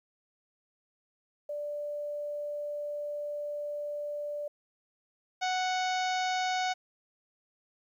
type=tone; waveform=sine; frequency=587.3 Hz; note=D5; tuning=in tune; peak=-33 dBFS; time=1.49-4.48 s; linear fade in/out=5 ms
type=harmonic tone; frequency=740 Hz; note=F#5; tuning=in tune; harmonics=1 / 2 / 3 / 4 / 5 / 6 / 7 / 8 / 9; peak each=-29 / -37 / -38 / -43 / -41 / -44 / -45 / -48 / -47 dBFS; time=5.41-6.74 s; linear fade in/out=20 ms
effects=11-bit